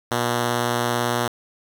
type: tone with vibrato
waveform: 5% pulse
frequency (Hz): 120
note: B2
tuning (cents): -49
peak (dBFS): -9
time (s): 0.11-1.28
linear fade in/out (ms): 5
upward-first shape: triangle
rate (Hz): 18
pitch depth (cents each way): 11
effects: 7-bit